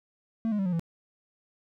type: tone with pitch steps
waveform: triangle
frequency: 225 / 208.7 / 193.62 / 179.62 / 166.62 Hz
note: A3 / G#3 / G3 / F3 / E3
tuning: +39 / +9 / -21 / +49 / +19 cents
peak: -23 dBFS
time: 0.45-0.795 s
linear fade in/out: 0 ms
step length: 69 ms
effects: none